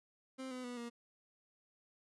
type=tone with pitch steps; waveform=30% pulse; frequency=262.1 / 253.3 / 244.8 / 236.6 Hz; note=C4 / B3 / B3 / A#3; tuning=+3 / +44 / -15 / +26 cents; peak=-40 dBFS; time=0.38-0.9 s; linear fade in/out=20 ms; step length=130 ms; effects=resampled to 24000 Hz